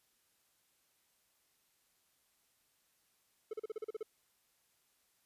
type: tone bursts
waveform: triangle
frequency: 435.1 Hz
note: A4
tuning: 19 cents flat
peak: -35 dBFS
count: 9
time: 3.51-4.03 s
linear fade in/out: 5 ms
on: 24 ms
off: 38 ms
effects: white hiss -75 dBFS RMS until 5.25 s + resampled to 32000 Hz